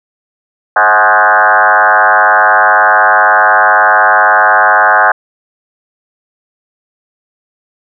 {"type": "tone with frequency modulation", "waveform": "sine", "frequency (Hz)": 1153, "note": "D6", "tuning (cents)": -32, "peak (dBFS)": -4, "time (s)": [0.76, 5.12], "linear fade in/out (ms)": 5, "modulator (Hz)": 102, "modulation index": 4.9, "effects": []}